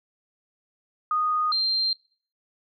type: tone pair in turn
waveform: sine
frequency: 1238 / 4164 Hz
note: D#6 / C8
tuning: -9 / -9 cents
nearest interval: octave + major sixth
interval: 2100 cents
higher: second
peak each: -21 dBFS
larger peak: neither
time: 1.11-1.52 / 1.52-1.93 s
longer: neither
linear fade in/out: 2 ms
effects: noise-tail reverb RT60 0.5 s tail -23 dB re dry

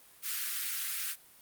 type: high-pass noise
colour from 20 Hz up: white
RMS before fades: -35 dBFS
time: 0.22-1.16 s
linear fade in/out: 50 ms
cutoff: 1300 Hz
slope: 48 dB/octave
effects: white hiss -58 dBFS RMS until 1.41 s + Opus 32 kbps

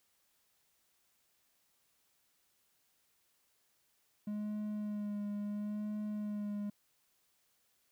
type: tone with vibrato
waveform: triangle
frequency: 208.2 Hz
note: G#3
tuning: 5 cents sharp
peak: -34 dBFS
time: 4.27-6.7 s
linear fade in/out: 5 ms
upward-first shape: sine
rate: 0.73 Hz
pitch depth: 23 cents each way
effects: white hiss -75 dBFS RMS until 7.91 s

